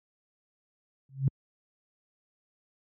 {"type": "tone with exponential growth", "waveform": "sine", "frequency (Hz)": 135.1, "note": "C#3", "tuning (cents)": -44, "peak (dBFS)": -17, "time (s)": [1.09, 1.28], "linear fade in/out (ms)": 2, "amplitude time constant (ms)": 40, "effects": ["high-pass 80 Hz 12 dB/octave"]}